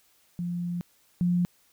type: tone pair in turn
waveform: sine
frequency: 174.61 / 176.43 Hz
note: F3 / F3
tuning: 0 / +18 cents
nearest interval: unison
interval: 18 cents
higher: second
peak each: -28 / -21 dBFS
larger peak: second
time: 0.39-0.81 / 1.21-1.45 s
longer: first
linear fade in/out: 0 ms
effects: white hiss -64 dBFS RMS until 1.72 s